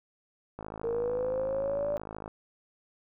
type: click train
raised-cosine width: 1 ms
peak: -25 dBFS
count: 91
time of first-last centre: 0.59-2.279 s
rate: 53.3 Hz
type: linear sweep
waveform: sine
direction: up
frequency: 459.2 to 587.3 Hz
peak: -28 dBFS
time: 0.84-1.97 s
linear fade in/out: 0 ms
effects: none